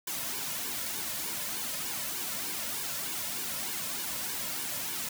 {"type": "noise with flanger", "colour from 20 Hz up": "white", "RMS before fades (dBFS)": -35, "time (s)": [0.07, 5.09], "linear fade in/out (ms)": 5, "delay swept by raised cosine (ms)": [1.5, 2.6], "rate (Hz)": 3.3, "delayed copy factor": -0.7, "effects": []}